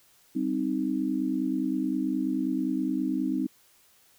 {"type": "chord", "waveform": "sine", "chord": "C minor", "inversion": "second", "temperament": "equal", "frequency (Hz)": [196, 261.6, 311.1], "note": ["G3", "C4", "Eb4"], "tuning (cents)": [0, 0, 0], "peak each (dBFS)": [-33, -28, -29], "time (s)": [0.35, 3.47], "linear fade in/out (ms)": 10, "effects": ["white hiss -61 dBFS RMS until 4.18 s"]}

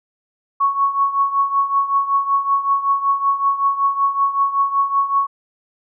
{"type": "tone with tremolo", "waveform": "sine", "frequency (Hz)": 1108.7, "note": "C#6", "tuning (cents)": 0, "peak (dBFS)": -11, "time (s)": [0.6, 5.27], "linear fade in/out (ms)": 10, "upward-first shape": "triangle", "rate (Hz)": 5.3, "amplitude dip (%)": 80, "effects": []}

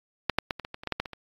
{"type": "clicks", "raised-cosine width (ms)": 0.3, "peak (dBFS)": [-6, -6, -11, -20, -20, -20, -25, -15, -10, -10, -20, -23], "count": 12, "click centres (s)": [0.297, 0.386, 0.508, 0.597, 0.649, 0.744, 0.835, 0.873, 0.923, 1, 1.058, 1.133], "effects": ["AAC 32 kbps"]}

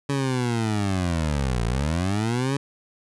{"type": "linear two-way sweep", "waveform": "20% pulse", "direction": "down then up", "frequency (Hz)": [141.8, 55.7, 141.8], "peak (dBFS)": -17, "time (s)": [0.09, 2.57], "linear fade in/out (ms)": 5, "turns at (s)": 1.65, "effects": ["resampled to 24000 Hz"]}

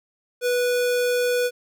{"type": "tone", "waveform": "square", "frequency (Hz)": 491.1, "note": "B4", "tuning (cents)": -10, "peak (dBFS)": -20, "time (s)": [0.41, 1.51], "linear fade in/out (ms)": 50, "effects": ["10-bit"]}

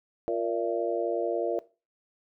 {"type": "harmonic tone with a mistuned harmonic", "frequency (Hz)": 116.54, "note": "A#2", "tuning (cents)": 0, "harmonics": [3, 4, 5, 6], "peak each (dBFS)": [-31, -30, -31, -33], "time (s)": [0.28, 1.59], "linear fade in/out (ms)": 0, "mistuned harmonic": 6, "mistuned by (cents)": -64, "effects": ["noise-tail reverb RT60 0.3 s tail -18 dB re dry"]}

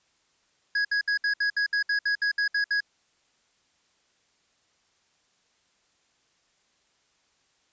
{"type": "tone bursts", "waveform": "square", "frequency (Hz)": 1661.2, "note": "G#6", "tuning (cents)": 0, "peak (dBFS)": -23, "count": 13, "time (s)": [0.75, 2.805], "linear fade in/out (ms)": 5, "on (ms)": 99, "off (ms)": 64, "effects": ["white hiss -68 dBFS RMS until 7.72 s", "resampled to 16000 Hz"]}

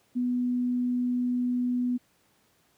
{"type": "tone", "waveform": "sine", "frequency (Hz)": 246.9, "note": "B3", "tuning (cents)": 0, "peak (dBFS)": -24, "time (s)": [0.15, 1.98], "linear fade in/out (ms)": 20, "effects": ["pink hiss -66 dBFS RMS until 2.77 s", "high-pass 100 Hz 12 dB/octave"]}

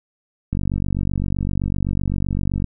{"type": "click train", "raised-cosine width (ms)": 5, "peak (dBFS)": -10, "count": 102, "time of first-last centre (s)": [0.53, 2.643], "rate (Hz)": 47.8, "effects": []}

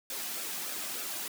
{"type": "noise with flanger", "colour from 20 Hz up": "white", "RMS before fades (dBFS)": -37, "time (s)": [0.1, 1.28], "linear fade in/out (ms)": 2, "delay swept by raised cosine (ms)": [0.97, 2.27], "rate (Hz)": 3.3, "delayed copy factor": -0.5, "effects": ["high-pass 200 Hz 12 dB/octave"]}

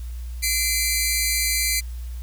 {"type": "tone pair together", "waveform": "10% pulse", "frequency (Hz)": [2054, 2340], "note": ["C7", "D7"], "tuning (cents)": [-33, -7], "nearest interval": "major second", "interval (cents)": 226, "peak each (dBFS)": -14, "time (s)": [0.42, 1.81], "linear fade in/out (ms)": 20, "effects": ["added 60 Hz sine -29 dBFS peak until 2.22 s", "white hiss -51 dBFS RMS until 2.22 s"]}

